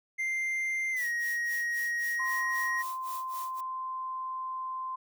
triangle tone with pitch glide, 2093 to 1886.3 Hz, C7 to A#6, 0 to +20 cents, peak -27 dBFS, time 0.18-2.83 s, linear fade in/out 20 ms, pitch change -180 cents, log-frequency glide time 0.92-1.06 s
blue noise with tremolo, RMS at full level -43 dBFS, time 0.96-3.61 s, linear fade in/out 10 ms, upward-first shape sine, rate 3.8 Hz, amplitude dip 95%
sine tone, 1039 Hz, C6, 12 cents flat, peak -33 dBFS, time 2.19-4.96 s, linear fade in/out 10 ms
effects none

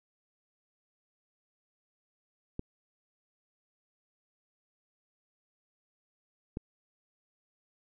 clicks, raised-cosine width 3 ms, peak -22 dBFS, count 2, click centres 2.594 / 6.571 s, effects none

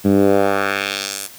10% pulse tone with band-pass filter sweep, 99 Hz, G2, 18 cents sharp, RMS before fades -17 dBFS, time 0.04-1.28 s, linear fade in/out 20 ms, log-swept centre 200 to 11000 Hz, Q 1.3, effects white hiss -40 dBFS RMS until 1.38 s + high-pass 60 Hz 12 dB/octave

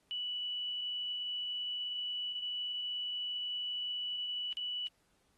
sine tone with dropouts, 2957 Hz, F#7, 2 cents flat, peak -35 dBFS, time 0.11-4.87 s, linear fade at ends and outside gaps 0 ms, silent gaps 4.527-4.57 s, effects pink hiss -74 dBFS RMS until 5.37 s + AAC 32 kbps

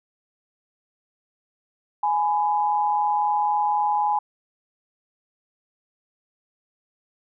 sine tone pair together, 835.2 / 999 Hz, G#5 / B5, +10 / +20 cents, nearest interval minor third, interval 310 cents, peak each -20 / -25 dBFS, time 2.03-4.19 s, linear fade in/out 5 ms, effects none

